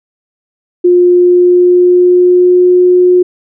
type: tone with pitch glide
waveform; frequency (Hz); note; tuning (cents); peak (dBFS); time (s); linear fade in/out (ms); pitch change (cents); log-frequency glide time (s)
sine; 355.5 to 360.7; F4 to F#4; +31 to -44; -3; 0.84-3.23; 10; +25; 1.1-2.8
effects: none